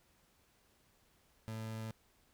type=tone; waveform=30% pulse; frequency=110.8 Hz; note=A2; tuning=13 cents sharp; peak=-38 dBFS; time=1.48-1.91 s; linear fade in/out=0 ms; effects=pink hiss -71 dBFS RMS until 2.33 s